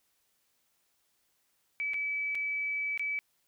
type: tone with dropouts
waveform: sine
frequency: 2296 Hz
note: D7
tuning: 40 cents flat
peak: -30 dBFS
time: 1.8-3.19 s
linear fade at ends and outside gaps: 0 ms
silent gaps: 1.935-1.942 / 2.349-2.353 / 2.976-2.995 s
effects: white hiss -74 dBFS RMS until 3.47 s